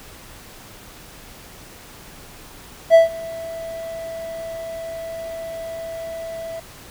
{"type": "tone with ADSR envelope", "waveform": "triangle", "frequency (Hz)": 659.3, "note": "E5", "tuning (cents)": 0, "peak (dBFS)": -3, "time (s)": [2.9, 6.6], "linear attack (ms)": 44, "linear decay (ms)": 140, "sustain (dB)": -23, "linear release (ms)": 7, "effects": ["pink hiss -42 dBFS RMS until 6.9 s"]}